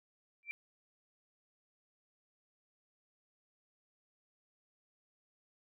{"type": "tone with exponential growth", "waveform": "sine", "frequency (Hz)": 2348, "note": "D7", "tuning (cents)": -1, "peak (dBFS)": -33, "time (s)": [0.43, 0.51], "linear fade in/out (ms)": 0, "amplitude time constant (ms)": 17, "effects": []}